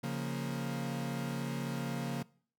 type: chord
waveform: 40% pulse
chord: Bb minor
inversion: first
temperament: equal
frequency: 138.59 / 174.61 / 233.1 Hz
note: Db3 / F3 / Bb3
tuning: 0 / 0 / 0 cents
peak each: -37 / -40 / -38 dBFS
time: 0.03-2.23 s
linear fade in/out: 10 ms
effects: noise-tail reverb RT60 0.5 s tail -22 dB re dry